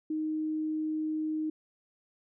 sine tone, 311.1 Hz, D#4, in tune, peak -29 dBFS, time 0.1-1.5 s, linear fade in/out 5 ms, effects none

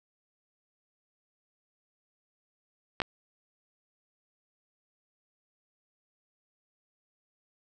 clicks, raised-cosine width 0.3 ms, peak -13 dBFS, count 2, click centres 3.002 / 3.018 s, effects none

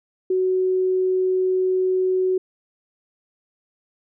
sine tone, 372.1 Hz, F#4, 10 cents sharp, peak -17 dBFS, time 0.3-2.38 s, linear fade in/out 5 ms, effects none

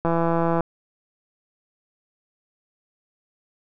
click train, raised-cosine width 1 ms, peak -9 dBFS, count 94, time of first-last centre 0.05-0.607 s, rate 167 Hz, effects none

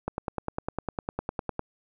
click train, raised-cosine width 1 ms, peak -15 dBFS, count 16, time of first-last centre 0.08-1.594 s, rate 9.91 Hz, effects none

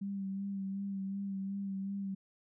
sine tone with vibrato, 196 Hz, G3, in tune, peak -35 dBFS, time 0.01-2.15 s, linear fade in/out 10 ms, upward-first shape sine, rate 2.7 Hz, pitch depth 28 cents each way, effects none

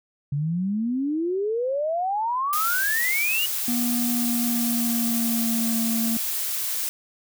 sine exponential sweep, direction up, 138.1 to 2937 Hz, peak -22 dBFS, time 0.32-3.46 s, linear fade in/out 5 ms
blue noise, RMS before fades -27 dBFS, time 2.53-6.89 s, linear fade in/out 0 ms
triangle tone with pitch glide, 240 to 227.8 Hz, B3 to A#3, -49 to -40 cents, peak -21 dBFS, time 3.68-6.17 s, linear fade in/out 2 ms, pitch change -91 cents, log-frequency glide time 4.13-5.73 s
effects none

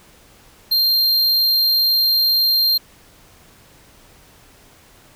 square tone, 4186 Hz, C8, in tune, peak -14 dBFS, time 0.71-2.78 s, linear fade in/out 10 ms, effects pink hiss -49 dBFS RMS until 5.15 s

